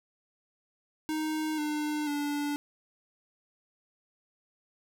square tone with pitch steps, 311.1 / 300.7 / 290.6 Hz, D#4 / D4 / D4, 0 / +41 / -18 cents, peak -30 dBFS, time 1.09-2.56 s, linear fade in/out 0 ms, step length 490 ms, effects none

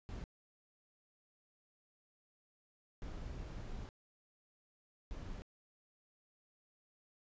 brown noise bursts at uneven times, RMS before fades -45 dBFS, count 3, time 0.09-0.24 / 3.02-3.89 / 5.11-5.42 s, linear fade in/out 0 ms, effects resampled to 16000 Hz

